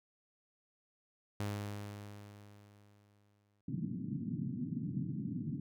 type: tone with exponential decay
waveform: sawtooth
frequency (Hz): 102.7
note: G#2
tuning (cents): -19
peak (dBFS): -31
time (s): 1.4-3.61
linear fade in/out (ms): 0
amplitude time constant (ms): 480
type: band-pass noise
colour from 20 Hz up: pink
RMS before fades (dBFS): -39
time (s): 3.68-5.6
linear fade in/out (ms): 5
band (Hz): 120 to 280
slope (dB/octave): 48
effects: none